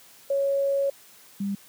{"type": "tone pair in turn", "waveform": "sine", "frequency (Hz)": [554.4, 199.15], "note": ["C#5", "G3"], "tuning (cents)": [0, 28], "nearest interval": "octave + tritone", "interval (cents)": 1772, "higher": "first", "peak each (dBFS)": [-21, -25], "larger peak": "first", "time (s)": [[0.3, 0.9], [1.4, 1.55]], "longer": "first", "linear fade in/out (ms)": 5, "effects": ["white hiss -52 dBFS RMS until 1.68 s", "high-pass 100 Hz 12 dB/octave"]}